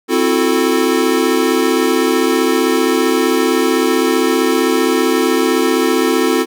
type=chord; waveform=square; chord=F# half-diminished seventh; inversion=second; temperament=equal with one note detuned; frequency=261.6 / 329.6 / 365.1 / 440 Hz; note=C4 / E4 / F#4 / A4; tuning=0 / 0 / -23 / 0 cents; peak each=-18 dBFS; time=0.08-6.46 s; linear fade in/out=50 ms; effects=none